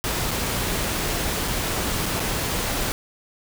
pink noise with dropouts, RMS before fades -25 dBFS, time 0.04-2.92 s, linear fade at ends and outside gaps 0 ms, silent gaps 0.309-0.313 / 1.478-1.482 / 2.058-2.062 / 2.196-2.202 s, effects none

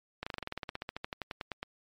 slowing click train, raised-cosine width 0.3 ms, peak -20 dBFS, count 22, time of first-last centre 0.23-1.63 s, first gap 35 ms, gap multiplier 1.06, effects MP3 64 kbps

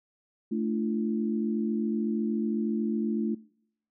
sine chord, D minor, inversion second, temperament equal with one note detuned, 220 / 293.7 / 341.8 Hz, A3 / D4 / F4, 0 / 0 / -37 cents, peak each -28 / -34 / -33 dBFS, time 0.51-3.35 s, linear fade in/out 10 ms, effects noise-tail reverb RT60 0.7 s tail -23 dB re dry

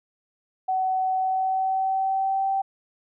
sine tone with pitch glide, 753 to 776.9 Hz, F#5 to G5, +30 to -16 cents, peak -21 dBFS, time 0.68-2.62 s, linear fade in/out 10 ms, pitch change +54 cents, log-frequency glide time 1.14-2.5 s, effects none

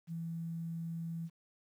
sine tone with quantisation, 166 Hz, E3, 12 cents sharp, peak -37 dBFS, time 0.07-1.3 s, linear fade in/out 50 ms, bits 11, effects none

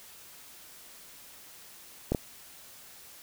clicks, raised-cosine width 2 ms, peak -13 dBFS, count 2, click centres 2.12 / 2.148 s, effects white hiss -51 dBFS RMS until 3.22 s

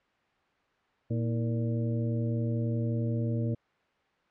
harmonic tone with a mistuned harmonic, 116.54 Hz, A#2, in tune, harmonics 1 / 2 / 3 / 4 / 5, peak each -28 / -34 / -38 / -40 / -42 dBFS, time 1.1-3.55 s, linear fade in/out 10 ms, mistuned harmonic 3, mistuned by -130 cents, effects white hiss -68 dBFS RMS until 4.3 s + low-pass 2000 Hz 12 dB/octave

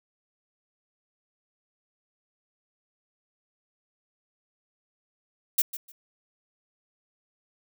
violet noise with echo, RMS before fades -21 dBFS, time 5.58-5.62 s, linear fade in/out 5 ms, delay 150 ms, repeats 2, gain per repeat -14 dB, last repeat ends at 5.92 s, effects none

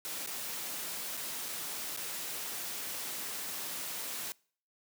white noise with dropouts, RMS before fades -39 dBFS, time 0.05-4.32 s, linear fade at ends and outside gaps 0 ms, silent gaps 0.262-0.273 / 1.169-1.174 / 1.484-1.488 / 1.964-1.973 s, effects noise-tail reverb RT60 0.5 s tail -25 dB re dry + high-pass 150 Hz 12 dB/octave

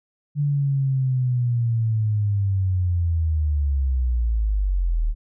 sine linear sweep, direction down, 146.83 to 37 Hz, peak -18 dBFS, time 0.35-5.15 s, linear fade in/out 50 ms, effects none

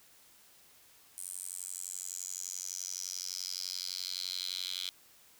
10% pulse tone with high-pass filter sweep, 91.7 Hz, F#2, 15 cents flat, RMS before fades -40 dBFS, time 1.18-4.89 s, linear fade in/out 0 ms, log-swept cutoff 9200 to 3600 Hz, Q 5.7, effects white hiss -61 dBFS RMS until 5.39 s

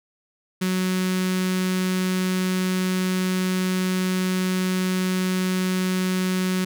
sawtooth tone with notch filter, 185 Hz, F#3, in tune, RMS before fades -23 dBFS, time 0.61-6.65 s, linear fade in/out 10 ms, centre 690 Hz, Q 0.69, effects none

